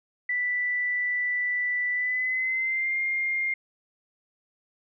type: tone with pitch glide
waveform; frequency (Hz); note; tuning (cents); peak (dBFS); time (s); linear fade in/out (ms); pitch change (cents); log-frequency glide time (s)
sine; 1975.5 to 2117; B6 to C7; 0 to +20; -24; 0.29-3.54; 5; +120; 1.92-2.99
effects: none